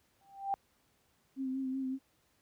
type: tone with exponential growth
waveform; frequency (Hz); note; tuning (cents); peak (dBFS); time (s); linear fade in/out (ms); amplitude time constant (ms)
sine; 788; G5; +9; -27; 0.21-0.54; 0; 70
type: tone with vibrato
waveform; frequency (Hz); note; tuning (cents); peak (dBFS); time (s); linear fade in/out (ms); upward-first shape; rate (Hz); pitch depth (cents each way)
sine; 263.8; C4; +14; -33; 1.36-1.99; 50; sine; 5.3; 31
effects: pink hiss -72 dBFS RMS until 2.41 s + high-pass 60 Hz 12 dB/octave